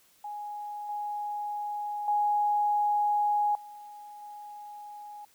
sine tone with level steps, 830.6 Hz, G#5, in tune, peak -35 / -31 / -23 / -43 / -41 dBFS, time 0.24-5.25 s, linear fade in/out 5 ms, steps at 0.89 / 2.08 / 3.55 / 4.22 s, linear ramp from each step 2 ms, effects white hiss -63 dBFS RMS until 5.34 s

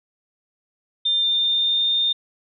sine tone with pitch glide, 3600 to 3631 Hz, A7 to A#7, +39 to -46 cents, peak -17 dBFS, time 1.05-2.13 s, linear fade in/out 10 ms, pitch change +15 cents, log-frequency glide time 1.17-1.91 s, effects none

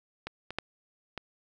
clicks, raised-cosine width 0.3 ms, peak -20 / -22 / -14 / -20 dBFS, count 4, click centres 0.27 / 0.506 / 0.586 / 1.177 s, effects none

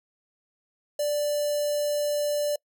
square tone with notch filter, 587.3 Hz, D5, in tune, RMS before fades -26 dBFS, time 0.99-2.56 s, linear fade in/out 5 ms, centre 2000 Hz, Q 0.51, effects noise-tail reverb RT60 0.1 s tail -26 dB re dry

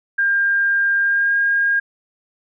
sine tone with pitch glide, 1602 to 1620.6 Hz, G6 to G#6, +37 to -43 cents, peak -14 dBFS, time 0.18-1.8 s, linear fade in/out 10 ms, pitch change +20 cents, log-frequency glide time 1-1.35 s, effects none

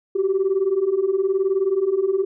sine beating tone pair, 372.2 / 391.2 Hz, F#4 / G4, +10 / -4 cents, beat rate 19 Hz, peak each -21 / -18 dBFS, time 0.15-2.25 s, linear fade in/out 10 ms, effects tanh soft clip ceiling -12 dBFS

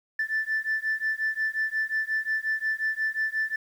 sine beating tone pair, 1758 / 1763.6 Hz, A6 / A6, -2 / +4 cents, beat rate 5.6 Hz, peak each -27 dBFS, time 0.19-3.56 s, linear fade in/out 5 ms, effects tanh soft clip ceiling -20 dBFS + 9-bit

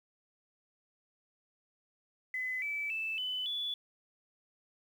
sine tone with pitch steps, 2021 / 2308 / 2636 / 3011 / 3438 Hz, B6 / D7 / E7 / F#7 / A7, +39 / -31 / -1 / +30 / -41 cents, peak -33 dBFS, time 2.34-3.74 s, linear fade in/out 2 ms, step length 280 ms, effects 10-bit

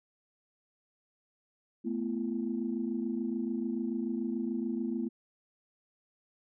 sine chord, A suspended second, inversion none, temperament equal with one note detuned, 220 / 246.9 / 338.3 Hz, A3 / B3 / E4, 0 / 0 / +45 cents, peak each -34 / -34 / -36 dBFS, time 1.84-5.09 s, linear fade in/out 20 ms, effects tanh soft clip ceiling -21 dBFS

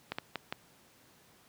clicks, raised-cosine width 0.3 ms, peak -18 dBFS, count 4, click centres 0.12 / 0.185 / 0.357 / 0.525 s, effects pink hiss -62 dBFS RMS until 1.48 s + high-pass 100 Hz 12 dB/octave

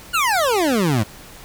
25% pulse exponential sweep, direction down, 1480 to 99.2 Hz, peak -12 dBFS, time 0.13-1.04 s, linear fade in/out 20 ms, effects pink hiss -41 dBFS RMS until 1.44 s

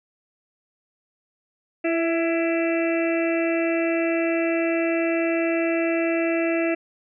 harmonic tone with a mistuned harmonic, 333.8 Hz, E4, 22 cents sharp, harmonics 1 / 2 / 4 / 5 / 6 / 7 / 8, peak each -22 / -25 / -37 / -36 / -33 / -34 / -32 dBFS, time 1.84-6.75 s, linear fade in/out 10 ms, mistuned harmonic 2, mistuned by -24 cents, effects none

